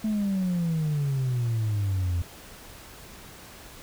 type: exponential sweep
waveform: sine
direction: down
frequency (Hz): 220 to 84.8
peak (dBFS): -21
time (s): 0.04-2.22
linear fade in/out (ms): 5
effects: tanh soft clip ceiling -22 dBFS + pink hiss -46 dBFS RMS until 3.82 s